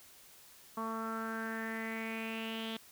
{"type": "tone with low-pass filter sweep", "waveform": "sawtooth", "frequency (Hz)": 223.8, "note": "A3", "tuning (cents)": 30, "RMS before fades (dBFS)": -39, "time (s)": [0.77, 2.77], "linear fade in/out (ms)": 5, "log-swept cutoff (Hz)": [1100, 3400], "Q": 6.3, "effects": ["white hiss -58 dBFS RMS until 2.91 s"]}